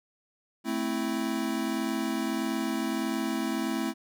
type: chord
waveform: square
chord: A minor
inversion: none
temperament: equal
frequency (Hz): 220 / 261.6 / 329.6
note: A3 / C4 / E4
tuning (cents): 0 / 0 / 0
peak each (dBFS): -33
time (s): 0.64-3.94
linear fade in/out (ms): 50
effects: none